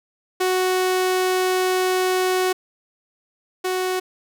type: tone pair in turn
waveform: sawtooth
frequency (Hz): 370 / 370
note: F#4 / F#4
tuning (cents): 0 / 0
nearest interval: unison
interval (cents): 0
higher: neither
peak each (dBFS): -14 / -17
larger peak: first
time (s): 0.4-2.53 / 3.64-4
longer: first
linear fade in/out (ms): 10
effects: none